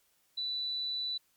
sine tone, 3971 Hz, B7, 9 cents sharp, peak -32 dBFS, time 0.37-1.18 s, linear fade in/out 10 ms, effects white hiss -71 dBFS RMS until 1.36 s + MP3 96 kbps

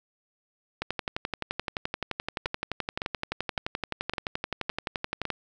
two click trains, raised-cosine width 0.3 ms, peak -14 / -13 dBFS, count 6 / 53, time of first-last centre 2.46-5.253 / 0.82-5.303 s, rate 1.79 / 11.6 Hz, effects none

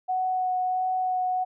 sine tone with vibrato, 740 Hz, F#5, in tune, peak -23 dBFS, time 0.08-1.45 s, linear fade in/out 20 ms, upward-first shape sine, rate 1.5 Hz, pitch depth 10 cents each way, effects none

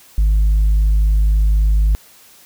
sine tone, 51.91 Hz, G#1, in tune, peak -8 dBFS, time 0.18-1.95 s, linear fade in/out 0 ms, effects tanh soft clip ceiling -9 dBFS + white hiss -46 dBFS RMS until 2.45 s

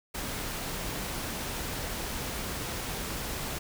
pink noise, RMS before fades -35 dBFS, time 0.14-3.59 s, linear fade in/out 10 ms, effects none

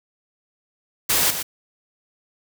white noise with echo, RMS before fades -19 dBFS, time 1.09-1.31 s, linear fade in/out 10 ms, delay 120 ms, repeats 1, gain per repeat -8 dB, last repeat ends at 1.43 s, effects none

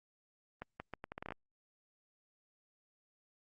accelerating click train, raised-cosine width 0.5 ms, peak -27 dBFS, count 11, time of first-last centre 0.62-1.322 s, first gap 180 ms, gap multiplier 0.76, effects Opus 32 kbps

